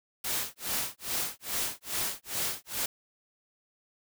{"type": "noise with tremolo", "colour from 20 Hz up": "white", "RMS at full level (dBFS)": -30, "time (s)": [0.24, 2.86], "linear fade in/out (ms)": 5, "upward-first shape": "sine", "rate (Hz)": 2.4, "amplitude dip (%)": 100, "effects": []}